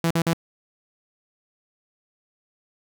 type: tone bursts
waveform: sawtooth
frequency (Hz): 166.4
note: E3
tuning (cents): +17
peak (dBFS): -15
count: 3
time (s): 0.04-0.333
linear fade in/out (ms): 2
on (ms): 67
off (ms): 46
effects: none